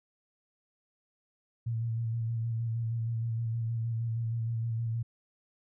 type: tone with vibrato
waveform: sine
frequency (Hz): 114.7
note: A#2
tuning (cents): -28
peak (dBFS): -29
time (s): 1.66-5.03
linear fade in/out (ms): 10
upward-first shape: square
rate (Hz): 6.4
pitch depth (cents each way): 26
effects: none